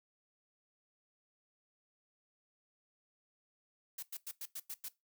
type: noise bursts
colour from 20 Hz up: blue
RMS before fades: -43 dBFS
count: 7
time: 3.98-4.885 s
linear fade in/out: 5 ms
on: 47 ms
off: 96 ms
effects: noise-tail reverb RT60 0.2 s tail -19 dB re dry